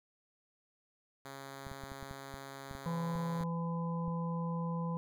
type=tone; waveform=5% pulse; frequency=136.9 Hz; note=C#3; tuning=21 cents flat; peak=-34 dBFS; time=1.25-3.44 s; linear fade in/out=2 ms
type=clicks; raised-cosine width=5 ms; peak=-34 dBFS; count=12; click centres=1.668 / 1.716 / 1.837 / 1.918 / 2.027 / 2.111 / 2.341 / 2.712 / 2.751 / 3.155 / 3.409 / 4.08 s
type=harmonic tone; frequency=168.1 Hz; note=E3; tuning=34 cents sharp; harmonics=1 / 3 / 5 / 6; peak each=-34 / -44 / -50 / -43 dBFS; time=2.86-4.97 s; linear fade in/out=0 ms
effects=none